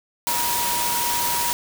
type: tone in noise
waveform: sine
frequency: 956 Hz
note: A#5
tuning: 43 cents sharp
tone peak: -25 dBFS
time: 0.27-1.53 s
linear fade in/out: 0 ms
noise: white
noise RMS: -24 dBFS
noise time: 0.27-1.53 s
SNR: -4 dB
effects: none